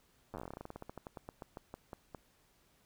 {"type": "slowing click train", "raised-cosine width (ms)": 1, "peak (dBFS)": -30, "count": 28, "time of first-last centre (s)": [0.34, 2.148], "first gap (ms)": 9, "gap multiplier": 1.13, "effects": ["pink hiss -70 dBFS RMS until 2.85 s"]}